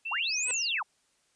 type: tone with vibrato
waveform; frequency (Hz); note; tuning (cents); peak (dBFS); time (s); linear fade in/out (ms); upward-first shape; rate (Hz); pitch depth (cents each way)
sine; 2637; E7; 0; -32; 0.05-0.8; 10; sine; 2.1; 100
type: linear two-way sweep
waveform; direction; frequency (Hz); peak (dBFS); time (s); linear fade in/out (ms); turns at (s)
sine; up then down; 700 to 8372 to 700; -29; 0.11-0.83; 10; 0.49
type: tone with exponential growth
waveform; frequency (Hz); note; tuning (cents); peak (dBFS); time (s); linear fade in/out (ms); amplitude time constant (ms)
10% pulse; 493.9; B4; 0; -25; 0.43-0.51; 1; 17
effects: white hiss -70 dBFS RMS until 1.35 s + resampled to 22050 Hz